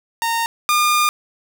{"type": "tone pair in turn", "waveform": "sawtooth", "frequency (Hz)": [921, 1210.4], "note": ["A#5", "D#6"], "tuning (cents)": [-21, -48], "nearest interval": "perfect fourth", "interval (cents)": 473, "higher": "second", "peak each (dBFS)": [-14, -10], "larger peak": "second", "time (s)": [[0.22, 0.46], [0.69, 1.09]], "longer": "second", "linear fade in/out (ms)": 0, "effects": []}